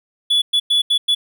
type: tone bursts at uneven times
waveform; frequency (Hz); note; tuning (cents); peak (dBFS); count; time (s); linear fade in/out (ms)
triangle; 3424; A7; -48; -11; 5; 0.3-0.42 / 0.53-0.6 / 0.7-0.82 / 0.9-0.98 / 1.08-1.15; 10
effects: none